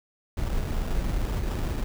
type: noise with sample-and-hold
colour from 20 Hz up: brown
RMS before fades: -27 dBFS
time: 0.37-1.84 s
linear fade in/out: 5 ms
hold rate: 2100 Hz
effects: none